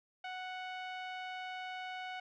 sawtooth tone with low-pass filter, 740 Hz, F#5, in tune, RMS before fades -43 dBFS, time 0.24-2.2 s, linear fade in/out 5 ms, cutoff 2800 Hz, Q 1.7, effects none

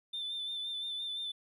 triangle tone with vibrato, 3550 Hz, A7, 15 cents sharp, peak -33 dBFS, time 0.13-1.32 s, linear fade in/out 10 ms, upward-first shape sine, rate 5.8 Hz, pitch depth 33 cents each way, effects tanh soft clip ceiling -32 dBFS

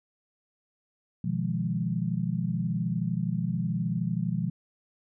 sine chord, F half-diminished seventh, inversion second, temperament equal, 123.47 / 155.56 / 174.61 / 207.7 Hz, Cb3 / Eb3 / F3 / Ab3, 0 / 0 / 0 / 0 cents, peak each -32 / -33 / -29 / -34 dBFS, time 1.24-4.5 s, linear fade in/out 5 ms, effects none

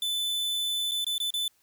45% pulse tone with dropouts, 3508 Hz, A7, 6 cents flat, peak -27 dBFS, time 0.02-1.48 s, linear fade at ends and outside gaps 2 ms, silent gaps 0.912-0.917 / 1.045-1.066 / 1.181-1.201 / 1.305-1.339 s, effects white hiss -67 dBFS RMS until 1.62 s

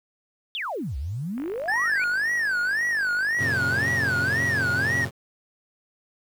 sine exponential two-way sweep, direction down then up, 3686 to 61.74 to 2476 Hz, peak -27 dBFS, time 0.55-2.04 s, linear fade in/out 0 ms, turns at 0.97 s
click train, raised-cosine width 0.5 ms, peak -27 dBFS, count 155, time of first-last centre 1.38-4.442 s, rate 50.3 Hz
triangle tone with vibrato, 1661.2 Hz, G#6, in tune, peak -20 dBFS, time 1.68-5.05 s, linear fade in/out 5 ms, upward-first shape sine, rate 1.9 Hz, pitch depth 260 cents each way
sawtooth chord, F# major, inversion none, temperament equal with one note detuned, 92.5 / 116.54 / 136.13 Hz, F#2 / A#2 / C#3, 0 / 0 / -31 cents, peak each -28 dBFS, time 3.37-5.11 s, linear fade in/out 50 ms
effects 9-bit

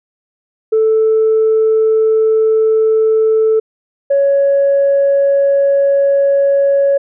sine tone pair in turn, 440 / 557.3 Hz, A4 / C#5, 0 / +9 cents, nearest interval major third, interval 409 cents, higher second, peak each -7 dBFS, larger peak neither, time 0.72-3.6 / 4.1-6.98 s, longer neither, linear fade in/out 10 ms, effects tanh soft clip ceiling -5 dBFS

